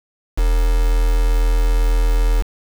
sine tone with quantisation, 41.09 Hz, E1, 5 cents flat, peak -12 dBFS, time 0.37-2.43 s, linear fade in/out 20 ms, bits 4, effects none

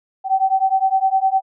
sine beating tone pair, 763 / 772.8 Hz, G5 / G5, -47 / -25 cents, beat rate 9.8 Hz, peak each -17 dBFS, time 0.24-1.42 s, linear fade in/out 50 ms, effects none

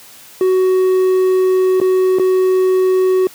triangle tone with dropouts, 372.9 Hz, F#4, 14 cents sharp, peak -8 dBFS, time 0.41-3.27 s, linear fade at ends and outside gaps 1 ms, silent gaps 1.801-1.814 / 2.186-2.196 s, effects white hiss -40 dBFS RMS until 3.34 s + high-pass 100 Hz 12 dB/octave

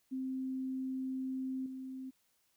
sine tone with level steps, 261.6 Hz, C4, in tune, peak -35 / -41 dBFS, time 0.11-2.11 s, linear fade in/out 20 ms, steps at 1.66 s, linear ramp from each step 2 ms, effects white hiss -75 dBFS RMS until 2.56 s

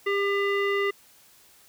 square tone with low-pass filter, 400 Hz, G4, 35 cents sharp, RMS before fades -25 dBFS, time 0.06-0.91 s, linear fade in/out 10 ms, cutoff 2300 Hz, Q 4.3, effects white hiss -56 dBFS RMS until 1.68 s

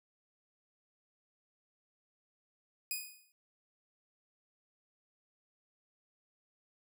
5% pulse tone with exponential decay, 2482 Hz, D#7, 5 cents flat, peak -23 dBFS, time 2.91-3.32 s, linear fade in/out 1 ms, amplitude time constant 88 ms, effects none

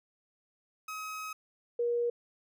30% pulse / sine tone pair in turn, 1271 / 476.1 Hz, D#6 / A#4, +36 / +37 cents, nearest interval octave + perfect fourth, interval 1699 cents, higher first, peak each -35 / -27 dBFS, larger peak second, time 0.88-1.33 / 1.79-2.1 s, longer first, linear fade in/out 5 ms, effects none

